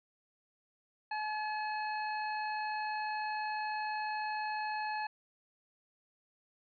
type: harmonic tone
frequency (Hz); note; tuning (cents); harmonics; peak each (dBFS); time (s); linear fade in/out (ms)
854; G#5; +48; 1 / 2 / 3 / 5; -35 / -41 / -45 / -49; 1.11-5.07; 5
effects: none